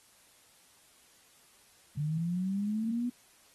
sine linear sweep, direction up, 143.7 to 246.9 Hz, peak -29 dBFS, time 1.97-3.1 s, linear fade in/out 10 ms, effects white hiss -62 dBFS RMS until 3.54 s + AAC 32 kbps

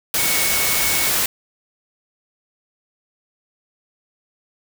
sine tone in noise, 2217 Hz, C#7, in tune, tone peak -25 dBFS, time 0.18-1.09 s, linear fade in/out 2 ms, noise white, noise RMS -19 dBFS, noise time 0.14-1.26 s, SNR -9 dB, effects none

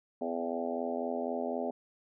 harmonic tone with a mistuned harmonic, 84 Hz, E2, 33 cents sharp, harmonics 3 / 4 / 5 / 6 / 7 / 8 / 9 / 10, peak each -37 / -45 / -38 / -43 / -38 / -39 / -42 / -49 dBFS, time 0.21-1.71 s, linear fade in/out 5 ms, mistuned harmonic 9, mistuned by +15 cents, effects none

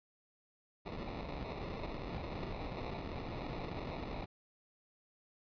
pink noise with sample-and-hold, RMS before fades -42 dBFS, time 0.85-4.26 s, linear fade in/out 20 ms, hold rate 1575 Hz, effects resampled to 11025 Hz

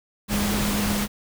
sine tone in noise, 205.5 Hz, G#3, 18 cents flat, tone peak -24 dBFS, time 0.28-1.08 s, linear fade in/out 50 ms, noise pink, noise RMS -26 dBFS, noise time 0.28-1.08 s, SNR -1 dB, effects none

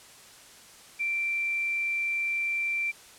sine tone, 2350 Hz, D7, 1 cent sharp, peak -26 dBFS, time 0.99-2.92 s, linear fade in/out 20 ms, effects white hiss -51 dBFS RMS until 3.18 s + low-pass 10000 Hz 12 dB/octave

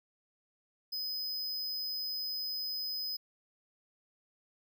square tone, 5030 Hz, D#8, 18 cents sharp, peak -35 dBFS, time 0.92-3.17 s, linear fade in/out 10 ms, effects none

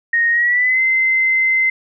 sine tone with pitch glide, 1863 to 2067 Hz, A#6 to C7, -2 to -22 cents, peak -12 dBFS, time 0.13-1.7 s, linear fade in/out 5 ms, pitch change +180 cents, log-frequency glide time 0.31-0.81 s, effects none

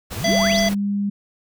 pink noise, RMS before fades -31 dBFS, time 0.1-0.75 s, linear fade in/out 20 ms
sine exponential sweep, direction up, 82.3 to 6645 Hz, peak -25 dBFS, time 0.16-0.61 s, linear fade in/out 10 ms
harmonic tone, 670 Hz, E5, 28 cents sharp, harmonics 1 / 3 / 5 / 7 / 9, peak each -19 / -24 / -26 / -27 / -29 dBFS, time 0.24-0.69 s, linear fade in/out 5 ms
sine tone with pitch glide, 196 to 201.7 Hz, G3 to G3, 0 to +50 cents, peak -19 dBFS, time 0.27-1.1 s, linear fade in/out 10 ms, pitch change +50 cents, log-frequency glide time 0.39-0.82 s
effects none

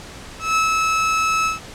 30% pulse tone with ADSR envelope, 1300 Hz, E6, 24 cents flat, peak -12 dBFS, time 0.39-1.6 s, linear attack 170 ms, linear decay 120 ms, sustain -2 dB, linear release 140 ms, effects pink hiss -37 dBFS RMS until 1.74 s + low-pass 8000 Hz 12 dB/octave

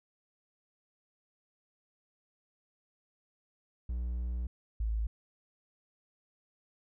triangle / sine tone pair in turn, 60.3 / 54.5 Hz, B1 / A1, -41 / -16 cents, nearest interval major second, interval 175 cents, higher first, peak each -30 / -29 dBFS, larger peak second, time 3.89-4.47 / 4.8-5.07 s, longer first, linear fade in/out 5 ms, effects none

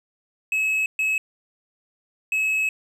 triangle tone bursts at uneven times, 2576 Hz, E7, 41 cents flat, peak -18 dBFS, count 3, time 0.52-0.86 / 0.99-1.18 / 2.32-2.69 s, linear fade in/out 2 ms, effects none

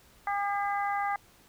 harmonic tone, 403.6 Hz, G#4, 49 cents flat, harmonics 2 / 3 / 4 / 5, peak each -29 / -34 / -38 / -38 dBFS, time 0.27-1.16 s, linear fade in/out 2 ms, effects pink hiss -59 dBFS RMS until 1.48 s

